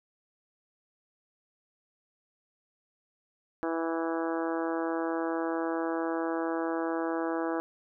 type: harmonic tone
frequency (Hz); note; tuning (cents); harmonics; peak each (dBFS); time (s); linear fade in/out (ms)
164.5; E3; -3; 2 / 3 / 4 / 5 / 6 / 7 / 8 / 9 / 10; -31 / -35 / -37 / -39 / -41 / -42 / -43 / -44 / -45; 3.63-7.6; 0
effects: none